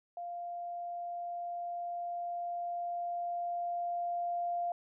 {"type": "tone with level ramp", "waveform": "sine", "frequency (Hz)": 697, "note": "F5", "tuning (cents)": -4, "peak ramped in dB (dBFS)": [-38, -31], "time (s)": [0.17, 4.72], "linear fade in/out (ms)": 2, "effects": []}